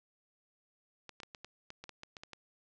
clicks, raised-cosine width 0.2 ms, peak -29 dBFS, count 12, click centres 1.093 / 1.202 / 1.233 / 1.348 / 1.446 / 1.704 / 1.84 / 1.893 / 2.034 / 2.168 / 2.235 / 2.333 s, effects resampled to 16000 Hz + 10-bit

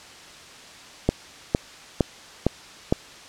click train, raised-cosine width 2 ms, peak -4 dBFS, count 5, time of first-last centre 1.09-2.925 s, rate 2.18 Hz, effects white hiss -44 dBFS RMS until 3.28 s + low-pass 6000 Hz 12 dB/octave

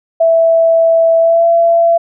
sine tone with pitch glide, 659.3 to 674.3 Hz, E5 to E5, 0 to +39 cents, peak -6 dBFS, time 0.2-1.98 s, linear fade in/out 10 ms, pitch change +39 cents, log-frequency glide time 1.19-1.46 s, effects none

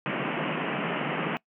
pink band-pass noise, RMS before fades -30 dBFS, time 0.06-1.37 s, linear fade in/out 0 ms, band 140 to 3000 Hz, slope 96 dB/octave, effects noise-tail reverb RT60 0.1 s tail -22 dB re dry

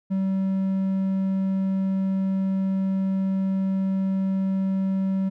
triangle tone, 191.8 Hz, G3, 37 cents flat, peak -19 dBFS, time 0.1-5.3 s, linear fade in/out 20 ms, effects none

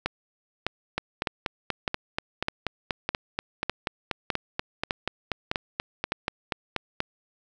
two click trains, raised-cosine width 0.3 ms, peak -10 / -9 dBFS, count 26 / 11, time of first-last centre 0.98-7.004 / 0.06-6.121 s, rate 4.15 / 1.65 Hz, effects none

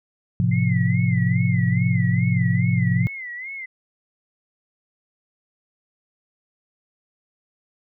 sine chord, F major, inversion first, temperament just, 109.13 / 130.96 / 174.61 Hz, A2 / C3 / F3, -14 / +2 / 0 cents, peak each -21 dBFS, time 0.4-3.07 s, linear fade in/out 0 ms
sine tone with vibrato, 2052 Hz, C7, 34 cents flat, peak -30 dBFS, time 0.51-3.66 s, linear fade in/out 10 ms, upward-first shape sine, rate 2.4 Hz, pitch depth 120 cents each way
effects none

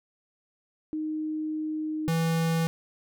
sine / square tone pair in turn, 310 / 164.22 Hz, D#4 / E3, -6 / -6 cents, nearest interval major seventh, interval 1100 cents, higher first, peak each -28 / -24 dBFS, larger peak second, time 0.93-2.08 / 2.08-2.67 s, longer first, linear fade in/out 0 ms, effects none

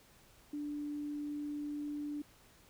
sine tone, 293.7 Hz, D4, in tune, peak -37 dBFS, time 0.53-2.22 s, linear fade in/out 5 ms, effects pink hiss -63 dBFS RMS until 2.69 s

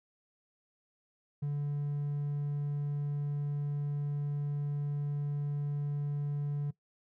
triangle tone, 144.7 Hz, D3, 25 cents flat, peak -28 dBFS, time 1.42-6.71 s, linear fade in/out 10 ms, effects noise-tail reverb RT60 0.1 s tail -20 dB re dry + tanh soft clip ceiling -25 dBFS

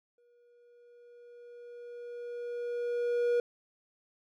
triangle tone with exponential growth, 480 Hz, B4, 49 cents flat, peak -22 dBFS, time 0.18-3.4 s, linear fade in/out 2 ms, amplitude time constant 700 ms, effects none

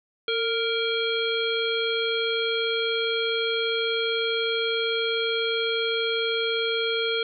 harmonic tone with a mistuned harmonic, 466.2 Hz, A#4, in tune, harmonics 1 / 3 / 5 / 7 / 9, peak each -26 / -31 / -32 / -28 / -36 dBFS, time 0.28-7.23 s, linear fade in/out 2 ms, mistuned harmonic 1, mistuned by -46 cents, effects none

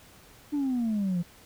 sine exponential sweep, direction down, 299.9 to 168.6 Hz, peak -23 dBFS, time 0.52-1.23 s, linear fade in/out 20 ms, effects tanh soft clip ceiling -23 dBFS + pink hiss -54 dBFS RMS until 1.45 s

